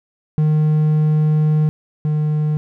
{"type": "tone pair in turn", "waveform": "triangle", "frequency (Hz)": [153.4, 151.99], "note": ["D#3", "D#3"], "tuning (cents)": [-24, -40], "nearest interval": "unison", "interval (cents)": 16, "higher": "first", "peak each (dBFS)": [-10, -13], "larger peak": "first", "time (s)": [[0.38, 1.69], [2.05, 2.57]], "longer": "first", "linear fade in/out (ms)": 0, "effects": []}